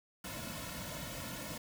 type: noise with comb filter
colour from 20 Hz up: pink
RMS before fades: -43 dBFS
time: 0.24-1.58 s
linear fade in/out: 5 ms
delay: 2.5 ms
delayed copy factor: -0.95
effects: none